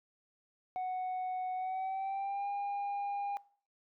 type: tone with pitch glide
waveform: sine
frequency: 740 to 807 Hz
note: F#5 to G#5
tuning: 0 to -50 cents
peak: -31 dBFS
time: 0.76-3.37 s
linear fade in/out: 0 ms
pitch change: +150 cents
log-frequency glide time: 1.55-2.48 s
effects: noise-tail reverb RT60 0.5 s tail -23 dB re dry + tanh soft clip ceiling -33 dBFS